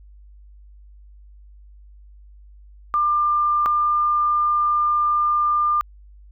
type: tone pair in turn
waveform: sine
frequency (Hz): 1195 / 1199.2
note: D6 / D6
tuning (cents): +30 / +36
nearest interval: unison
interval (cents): 6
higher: second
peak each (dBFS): -16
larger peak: neither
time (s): 2.94-3.66 / 3.66-5.81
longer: second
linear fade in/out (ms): 0
effects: added 50 Hz sine -43 dBFS peak until 6.31 s